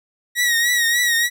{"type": "tone with vibrato", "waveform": "sawtooth", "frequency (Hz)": 1900, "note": "A#6", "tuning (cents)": 33, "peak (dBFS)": -12, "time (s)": [0.35, 1.3], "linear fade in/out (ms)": 50, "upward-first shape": "triangle", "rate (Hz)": 3.4, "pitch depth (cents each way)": 65, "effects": []}